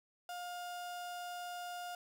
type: tone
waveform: 35% pulse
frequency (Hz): 709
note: F5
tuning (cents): +26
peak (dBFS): -40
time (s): 0.29-1.95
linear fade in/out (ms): 2
effects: none